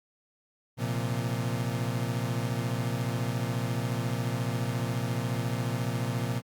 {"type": "chord", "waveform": "35% pulse", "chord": "Bb suspended second", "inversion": "none", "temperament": "equal with one note detuned", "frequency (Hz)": [116.54, 130.81, 173.01], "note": ["Bb2", "C3", "F3"], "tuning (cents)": [0, 0, -16], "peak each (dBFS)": [-29, -31, -35], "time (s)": [0.77, 6.42], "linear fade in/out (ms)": 50, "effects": ["Opus 48 kbps"]}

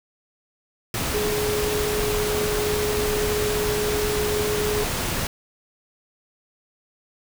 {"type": "tone in noise", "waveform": "sine", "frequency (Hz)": 420, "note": "G#4", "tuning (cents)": 19, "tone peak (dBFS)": -23, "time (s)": [1.14, 4.84], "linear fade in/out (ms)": 2, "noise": "pink", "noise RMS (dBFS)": -26, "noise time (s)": [0.94, 5.27], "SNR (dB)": 0, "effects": []}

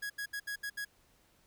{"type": "tone bursts at uneven times", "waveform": "45% pulse", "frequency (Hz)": 1661.2, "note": "G#6", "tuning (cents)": 0, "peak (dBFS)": -36, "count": 6, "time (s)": [[0.02, 0.1], [0.18, 0.26], [0.33, 0.4], [0.47, 0.56], [0.63, 0.7], [0.77, 0.85]], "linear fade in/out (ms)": 10, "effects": ["pink hiss -68 dBFS RMS until 1.46 s"]}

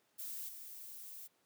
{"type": "noise with level steps", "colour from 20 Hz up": "violet", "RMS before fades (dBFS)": [-44, -50], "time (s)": [0.18, 1.28], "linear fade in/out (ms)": 20, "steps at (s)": 0.48, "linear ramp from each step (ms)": 10, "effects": ["pink hiss -75 dBFS RMS until 1.45 s", "high-pass 200 Hz 12 dB/octave"]}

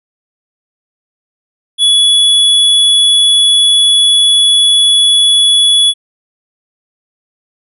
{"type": "tone", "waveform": "square", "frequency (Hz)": 3398, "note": "G#7", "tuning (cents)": 39, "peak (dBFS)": -6, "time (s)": [1.78, 5.94], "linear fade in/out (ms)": 50, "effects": ["resampled to 32000 Hz"]}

